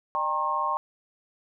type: tone cluster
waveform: sine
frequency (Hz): 604 / 793 / 921 / 1076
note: D5 / G5 / A#5 / C6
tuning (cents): +48 / +20 / -21 / +48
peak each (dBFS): -35 / -33 / -30 / -26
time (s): 0.15-0.77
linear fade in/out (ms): 0
effects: none